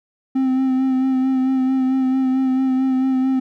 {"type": "tone with vibrato", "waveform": "triangle", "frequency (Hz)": 261.6, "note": "C4", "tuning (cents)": 0, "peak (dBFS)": -13, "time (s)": [0.35, 3.4], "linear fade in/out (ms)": 10, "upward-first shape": "sine", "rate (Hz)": 4.5, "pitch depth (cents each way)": 23, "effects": []}